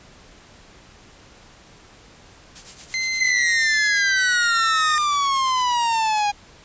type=noise with tremolo; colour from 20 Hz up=blue; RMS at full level=-33 dBFS; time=2.55-6.21 s; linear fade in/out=10 ms; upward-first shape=triangle; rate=8.6 Hz; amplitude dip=85%
type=tone with pitch glide; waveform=sawtooth; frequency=2070 to 1823 Hz; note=C7 to A#6; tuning=-19 to -39 cents; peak=-18 dBFS; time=2.94-4.98 s; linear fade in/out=0 ms; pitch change=-220 cents; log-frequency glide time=3.86-4.61 s
type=exponential sweep; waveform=45% pulse; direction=down; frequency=2066 to 813 Hz; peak=-18 dBFS; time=3.19-6.32 s; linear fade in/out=20 ms
effects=pink hiss -48 dBFS RMS until 6.64 s + resampled to 16000 Hz